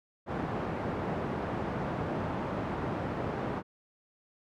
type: band-pass noise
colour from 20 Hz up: pink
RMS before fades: -34 dBFS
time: 0.26-3.63 s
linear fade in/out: 50 ms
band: 110 to 1100 Hz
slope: 12 dB/octave
effects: none